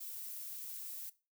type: noise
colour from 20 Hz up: violet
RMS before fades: -45 dBFS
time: 0-1.1 s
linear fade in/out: 10 ms
effects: noise-tail reverb RT60 0.3 s tail -18 dB re dry